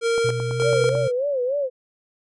square tone with tremolo, 462.8 Hz, A#4, 13 cents flat, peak -19 dBFS, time 0.01-1.12 s, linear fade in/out 50 ms, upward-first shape square, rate 1.7 Hz, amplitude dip 60%
click train, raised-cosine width 1 ms, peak -19 dBFS, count 8, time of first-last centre 0.18-0.952 s, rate 9.07 Hz
sine tone with pitch glide, 122.2 to 128.05 Hz, B2 to C3, -18 to -37 cents, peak -24 dBFS, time 0.24-1.08 s, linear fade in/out 10 ms, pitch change +81 cents, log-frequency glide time 0.47-0.64 s
sine tone with vibrato, 533 Hz, C5, 32 cents sharp, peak -20 dBFS, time 0.62-1.7 s, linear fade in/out 50 ms, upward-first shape sine, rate 3.4 Hz, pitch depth 150 cents each way
effects resampled to 22050 Hz

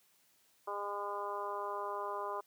harmonic tone with a mistuned harmonic, 203 Hz, G#3, 39 cents flat, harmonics 2 / 3 / 4 / 5 / 6 / 7, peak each -43 / -44 / -45 / -40 / -44 / -55 dBFS, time 0.67-2.41 s, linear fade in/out 10 ms, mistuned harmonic 7, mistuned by +19 cents, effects white hiss -70 dBFS RMS until 2.46 s + high-pass 100 Hz 12 dB/octave

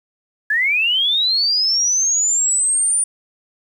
sine linear sweep, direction up, 1669 to 9397 Hz, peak -14 dBFS, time 0.5-3.04 s, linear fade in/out 5 ms, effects 8-bit

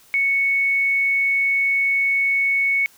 sine tone, 2215 Hz, C#7, 2 cents flat, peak -16 dBFS, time 0.14-2.86 s, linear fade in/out 0 ms, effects white hiss -52 dBFS RMS until 2.97 s

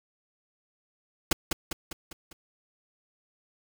pink noise with echo, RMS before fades -21 dBFS, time 1.31-1.33 s, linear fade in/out 5 ms, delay 200 ms, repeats 5, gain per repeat -5 dB, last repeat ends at 2.33 s, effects none

